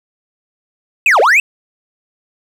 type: linear two-way sweep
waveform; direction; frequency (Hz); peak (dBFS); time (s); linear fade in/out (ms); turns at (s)
triangle; down then up; 2715 to 396.2 to 2715; -5; 1.06-1.4; 2; 1.2
effects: none